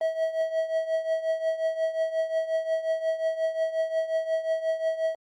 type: tone with tremolo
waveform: triangle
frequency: 646 Hz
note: E5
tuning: 35 cents flat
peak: -19 dBFS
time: 0.01-5.15 s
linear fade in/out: 2 ms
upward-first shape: triangle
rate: 5.6 Hz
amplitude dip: 80%
effects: Opus 32 kbps